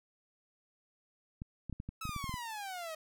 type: clicks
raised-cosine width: 5 ms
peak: -28 dBFS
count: 11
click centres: 1.419 / 1.697 / 1.727 / 1.801 / 1.89 / 2.054 / 2.093 / 2.163 / 2.242 / 2.294 / 2.341 s
type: exponential sweep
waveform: sawtooth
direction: down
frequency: 1318.5 to 622.3 Hz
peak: -36 dBFS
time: 2.01-2.95 s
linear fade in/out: 5 ms
effects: none